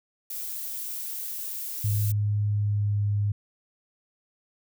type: noise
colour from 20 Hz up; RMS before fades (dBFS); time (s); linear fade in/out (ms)
violet; -34; 0.3-2.12; 5
type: tone with pitch glide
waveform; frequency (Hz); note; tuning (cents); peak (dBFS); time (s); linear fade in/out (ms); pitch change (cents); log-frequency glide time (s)
sine; 103.83 to 102.7; G#2 to G#2; 0 to -19; -22; 1.84-3.32; 5; -19; 2.44-3.01
effects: none